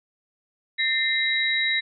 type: tone cluster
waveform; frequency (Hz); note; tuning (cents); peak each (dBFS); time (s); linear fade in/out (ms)
sine; 1809 / 2086 / 3857; A6 / C7 / B7; +48 / -6 / -42; -26 / -24 / -25; 0.78-1.81; 20
effects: none